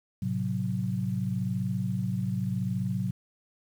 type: chord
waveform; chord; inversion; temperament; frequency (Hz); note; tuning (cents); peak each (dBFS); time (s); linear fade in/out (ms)
sine; F# diminished; first; equal; 110 / 130.81 / 185; A2 / C3 / F#3; 0 / 0 / 0; -32 / -32 / -30; 0.22-3.11; 5
effects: 9-bit

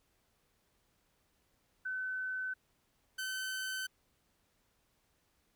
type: tone pair in turn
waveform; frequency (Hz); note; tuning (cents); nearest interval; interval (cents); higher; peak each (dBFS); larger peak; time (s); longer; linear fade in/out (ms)
sine / sawtooth; 1517 / 1528.4; F#6 / G6; +43 / -44; unison; 13; second; -35 / -33; second; 1.85-2.54 / 3.18-3.87; neither; 10
effects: pink hiss -75 dBFS RMS until 5.55 s

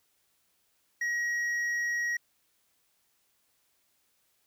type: tone with hard clipping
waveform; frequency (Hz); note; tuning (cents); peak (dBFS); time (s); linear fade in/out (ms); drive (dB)
sine; 1900; A#6; +33; -29; 1.01-2.17; 5; 4
effects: white hiss -72 dBFS RMS until 4.46 s

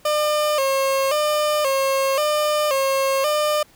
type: tone with vibrato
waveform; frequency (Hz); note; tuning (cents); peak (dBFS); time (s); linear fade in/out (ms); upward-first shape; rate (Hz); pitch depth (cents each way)
30% pulse; 570; C#5; +48; -15; 0.05-3.63; 5; square; 0.94; 93
effects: pink hiss -53 dBFS RMS until 3.75 s

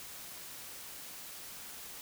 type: silence
effects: white hiss -47 dBFS RMS until 2.01 s

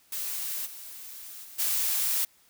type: noise with level steps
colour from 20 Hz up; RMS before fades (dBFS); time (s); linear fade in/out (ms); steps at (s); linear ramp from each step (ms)
blue; -33 / -43 / -47 / -27; 0.12-2.25; 5; 0.65 / 1.43 / 1.58; 20
effects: white hiss -62 dBFS RMS until 2.49 s

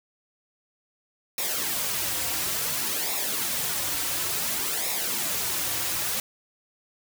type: noise with flanger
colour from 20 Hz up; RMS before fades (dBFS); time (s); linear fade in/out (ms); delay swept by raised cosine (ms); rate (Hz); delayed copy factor
white; -28; 1.38-6.2; 2; 0.65 to 4.85; 0.57; -0.65
effects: none

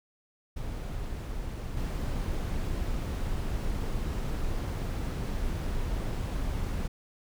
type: noise with level steps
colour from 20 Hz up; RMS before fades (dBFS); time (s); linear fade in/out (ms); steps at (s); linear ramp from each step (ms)
brown; -35 / -31; 0.56-6.88; 10; 1.77; 2
effects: none

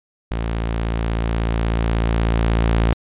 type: tone with level ramp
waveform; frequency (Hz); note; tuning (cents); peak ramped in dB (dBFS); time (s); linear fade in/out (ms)
sawtooth; 56.4; A1; +44; -17 to -10; 0.31-2.93; 0
effects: resampled to 8000 Hz

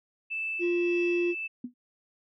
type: tone with tremolo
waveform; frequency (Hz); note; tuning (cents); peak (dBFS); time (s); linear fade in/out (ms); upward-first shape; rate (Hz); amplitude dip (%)
sine; 2637; E7; 0; -29; 0.3-1.48; 20; sine; 1.7; 30
type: tone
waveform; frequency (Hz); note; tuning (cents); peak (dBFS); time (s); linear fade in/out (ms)
sine; 349.2; F4; 0; -23; 0.59-1.35; 50
type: tone with exponential decay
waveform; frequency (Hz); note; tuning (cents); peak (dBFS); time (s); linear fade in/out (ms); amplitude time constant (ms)
sine; 245.7; B3; -9; -29; 1.64-1.74; 5; 20
effects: tanh soft clip ceiling -19 dBFS

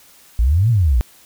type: exponential two-way sweep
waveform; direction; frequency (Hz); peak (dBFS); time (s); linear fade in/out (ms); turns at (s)
sine; up then down; 53 to 123 to 53.6; -11; 0.39-1.01; 0; 0.7
effects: white hiss -48 dBFS RMS until 1.25 s

